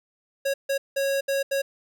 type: tone bursts at uneven times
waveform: square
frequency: 550 Hz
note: C#5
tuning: 14 cents flat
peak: -23 dBFS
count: 5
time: 0.45-0.54 / 0.69-0.78 / 0.96-1.21 / 1.28-1.43 / 1.51-1.62 s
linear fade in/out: 10 ms
effects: none